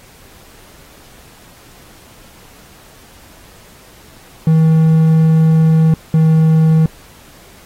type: tone pair in turn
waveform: triangle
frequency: 160 / 159.36 Hz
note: D#3 / D#3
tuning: +49 / +42 cents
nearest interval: unison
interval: 7 cents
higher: first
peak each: -5 dBFS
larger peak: neither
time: 4.47-5.94 / 6.14-6.86 s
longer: first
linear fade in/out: 2 ms
effects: pink hiss -43 dBFS RMS until 7.65 s + AAC 48 kbps